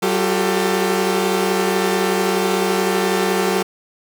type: tone cluster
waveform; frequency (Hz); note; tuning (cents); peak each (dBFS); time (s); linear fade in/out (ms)
sawtooth; 190.6 / 356.8 / 392.9 / 446.2; G3 / F4 / G4 / A4; -48 / +37 / +4 / +24; -18; 0.02-3.63; 10
effects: none